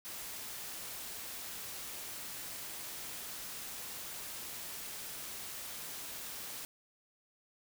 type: noise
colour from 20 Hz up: white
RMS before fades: -44 dBFS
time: 0.05-6.65 s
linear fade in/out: 0 ms
effects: none